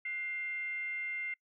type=tone with frequency modulation; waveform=sine; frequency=2100 Hz; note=C7; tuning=6 cents sharp; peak=-35 dBFS; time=0.05-1.34 s; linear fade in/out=5 ms; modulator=619 Hz; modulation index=0.32; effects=noise-tail reverb RT60 0.1 s tail -25 dB re dry